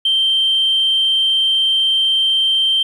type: tone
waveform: sine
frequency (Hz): 3136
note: G7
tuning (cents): 0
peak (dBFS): -11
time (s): 0.05-2.83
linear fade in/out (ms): 5
effects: tanh soft clip ceiling -8 dBFS + 8-bit